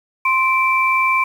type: tone pair together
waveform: sine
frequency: 1046.5 / 2336 Hz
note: C6 / D7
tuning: 0 / -10 cents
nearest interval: octave + major second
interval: 1390 cents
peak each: -16 dBFS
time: 0.25-1.24 s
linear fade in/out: 5 ms
effects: 7-bit